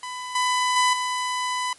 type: tone with level steps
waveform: sawtooth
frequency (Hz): 1000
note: B5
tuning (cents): +21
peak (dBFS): -27 / -16 / -13 / -20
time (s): 0.03-1.73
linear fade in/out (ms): 2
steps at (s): 0.35 / 0.76 / 0.93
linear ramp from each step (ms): 5
effects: white hiss -51 dBFS RMS until 1.78 s + MP3 48 kbps